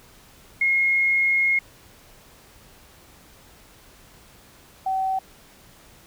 sine tone pair in turn, 2153 / 762.9 Hz, C7 / G5, +49 / -47 cents, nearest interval octave + tritone, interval 1796 cents, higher first, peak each -17 / -21 dBFS, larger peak first, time 0.61-1.59 / 4.86-5.19 s, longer first, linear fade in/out 5 ms, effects pink hiss -51 dBFS RMS until 6.06 s

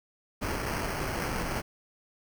pink noise with sample-and-hold, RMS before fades -32 dBFS, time 0.41-1.62 s, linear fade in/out 20 ms, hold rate 3675 Hz, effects none

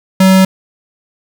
square tone, 189.3 Hz, F#3, 40 cents sharp, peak -5 dBFS, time 0.2-0.45 s, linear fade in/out 5 ms, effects 7-bit

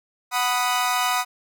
sawtooth chord, B major, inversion second, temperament equal, 740 / 987.8 / 1244.5 Hz, F#5 / B5 / D#6, 0 / 0 / 0 cents, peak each -21 dBFS, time 0.31-1.25 s, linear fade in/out 50 ms, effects none

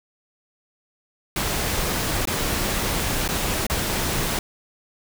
pink noise with dropouts, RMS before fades -24 dBFS, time 1.36-4.39 s, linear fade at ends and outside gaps 2 ms, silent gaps 2.254-2.273 / 3.278-3.288 / 3.667-3.698 s, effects none

